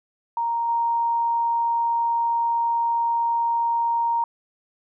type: tone with level steps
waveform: sine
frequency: 932.3 Hz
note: A#5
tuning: in tune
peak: -21 / -19 dBFS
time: 0.37-4.24 s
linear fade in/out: 2 ms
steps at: 0.68 s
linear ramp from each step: 10 ms
effects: none

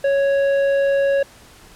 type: tone with tanh clipping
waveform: sine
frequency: 554.4 Hz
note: C#5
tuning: in tune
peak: -16 dBFS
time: 0.04-1.23 s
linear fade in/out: 5 ms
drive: 9 dB
effects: pink hiss -46 dBFS RMS until 1.75 s + low-pass 12000 Hz 12 dB/octave

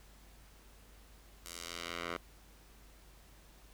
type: tone with band-pass filter sweep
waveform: 10% pulse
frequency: 85.5 Hz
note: F2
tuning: 36 cents flat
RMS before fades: -43 dBFS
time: 1.46-2.17 s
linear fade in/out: 0 ms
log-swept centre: 9400 to 1400 Hz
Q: 0.78
effects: added 50 Hz sine -58 dBFS peak until 3.73 s + pink hiss -62 dBFS RMS until 3.73 s

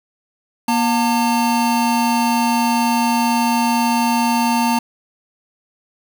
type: tone pair together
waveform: square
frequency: 237.8 / 900 Hz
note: A#3 / A5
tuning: +35 / +39 cents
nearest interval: octave + major seventh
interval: 2304 cents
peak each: -18 dBFS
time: 0.68-4.79 s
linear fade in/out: 5 ms
effects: none

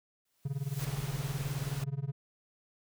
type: noise with exponential growth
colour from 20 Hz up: white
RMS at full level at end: -42 dBFS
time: 0.25-0.85 s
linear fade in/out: 5 ms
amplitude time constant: 130 ms
type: tone with tremolo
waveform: triangle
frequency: 138.59 Hz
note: C#3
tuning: in tune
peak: -27 dBFS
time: 0.45-2.12 s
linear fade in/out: 5 ms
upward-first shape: sine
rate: 19 Hz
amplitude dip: 95%
type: noise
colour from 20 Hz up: pink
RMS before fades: -43 dBFS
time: 0.79-1.84 s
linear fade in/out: 5 ms
effects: none

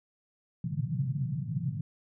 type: band-pass noise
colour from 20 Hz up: pink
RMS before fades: -32 dBFS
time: 0.64-1.81 s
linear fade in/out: 5 ms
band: 120 to 170 Hz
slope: 48 dB/octave
effects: none

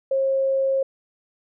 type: tone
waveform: sine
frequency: 538 Hz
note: C5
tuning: 48 cents sharp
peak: -18 dBFS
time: 0.11-0.83 s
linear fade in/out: 5 ms
effects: none

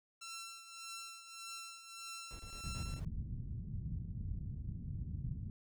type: tone with tremolo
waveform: 10% pulse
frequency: 1349 Hz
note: E6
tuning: 40 cents sharp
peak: -36 dBFS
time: 0.21-3 s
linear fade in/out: 10 ms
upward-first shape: triangle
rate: 1.7 Hz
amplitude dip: 70%
type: noise bursts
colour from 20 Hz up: brown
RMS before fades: -50 dBFS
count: 7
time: 2.31-3.048 s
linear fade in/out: 0 ms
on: 84 ms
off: 25 ms
type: low-pass noise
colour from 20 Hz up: white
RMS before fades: -42 dBFS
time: 2.64-5.5 s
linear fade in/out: 2 ms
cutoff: 150 Hz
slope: 24 dB/octave
effects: none

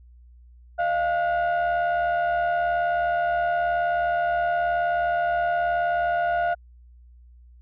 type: tone cluster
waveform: sine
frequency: 614 / 693 / 1449 Hz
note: D#5 / F5 / F#6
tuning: -23 / -14 / -37 cents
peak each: -28 / -20 / -27 dBFS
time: 0.78-6.55 s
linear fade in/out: 20 ms
effects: tanh soft clip ceiling -17 dBFS + added 60 Hz sine -47 dBFS peak until 7.61 s

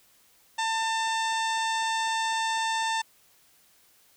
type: harmonic tone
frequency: 896 Hz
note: A5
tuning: 31 cents sharp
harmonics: 1 / 2 / 3 / 4 / 5 / 6 / 7 / 8 / 9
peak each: -27 / -32 / -38 / -35 / -42 / -42 / -43 / -46 / -41 dBFS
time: 0.58-3.02 s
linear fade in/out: 10 ms
effects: white hiss -61 dBFS RMS until 4.16 s

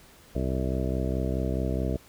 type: harmonic tone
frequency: 64.7 Hz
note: C2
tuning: 19 cents flat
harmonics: 1 / 2 / 3 / 4 / 5 / 6 / 7 / 9 / 10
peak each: -29 / -32 / -34 / -35 / -36 / -37 / -37 / -39 / -39 dBFS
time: 0.35-1.97 s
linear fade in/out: 5 ms
effects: pink hiss -54 dBFS RMS until 2.08 s

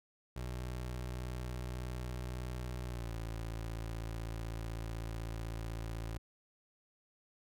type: tone with pitch glide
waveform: 25% pulse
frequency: 61.74 to 55.97 Hz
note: B1 to A1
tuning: 0 to +30 cents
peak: -35 dBFS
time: 0.36-6.18 s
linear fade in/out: 5 ms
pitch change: -170 cents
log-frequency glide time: 2.85-3.15 s
effects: none

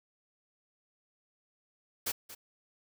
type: noise with echo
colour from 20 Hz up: white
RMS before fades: -33 dBFS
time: 2.06-2.12 s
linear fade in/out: 10 ms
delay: 230 ms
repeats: 1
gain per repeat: -14 dB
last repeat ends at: 2.35 s
effects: none

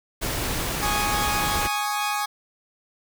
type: noise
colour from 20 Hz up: pink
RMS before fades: -27 dBFS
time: 0.21-1.68 s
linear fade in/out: 20 ms
type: chord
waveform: sawtooth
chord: Ab suspended fourth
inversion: none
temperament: equal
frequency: 830.6 / 1108.7 / 1244.5 Hz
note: Ab5 / Db6 / Eb6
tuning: 0 / 0 / 0 cents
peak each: -22 / -27 / -26 dBFS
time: 0.82-2.26 s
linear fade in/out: 10 ms
effects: none

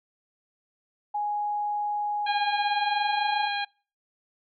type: tone with pitch glide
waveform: sine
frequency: 830.6 to 841.2 Hz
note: G#5 to G#5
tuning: 0 to +22 cents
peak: -25 dBFS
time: 1.14-3.48 s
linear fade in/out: 10 ms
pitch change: +22 cents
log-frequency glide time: 2.63-3.29 s
type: harmonic tone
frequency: 814 Hz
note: G#5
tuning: 35 cents flat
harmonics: 1 / 2 / 3 / 4 / 5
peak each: -29 / -32 / -34 / -35 / -36 dBFS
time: 2.26-3.65 s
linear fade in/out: 10 ms
effects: noise-tail reverb RT60 0.4 s tail -26 dB re dry + MP3 96 kbps

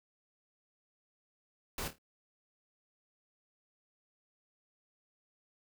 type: noise with echo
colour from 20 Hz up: pink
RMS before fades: -38 dBFS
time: 1.78-1.88 s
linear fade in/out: 2 ms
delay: 26 ms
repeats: 4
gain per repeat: -9 dB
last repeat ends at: 1.984 s
effects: none

